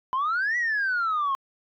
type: exponential two-way sweep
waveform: sine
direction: up then down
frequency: 1000 to 1967 to 1063 Hz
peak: -21 dBFS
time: 0.13-1.35 s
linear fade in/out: 0 ms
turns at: 0.57 s
effects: tanh soft clip ceiling -20 dBFS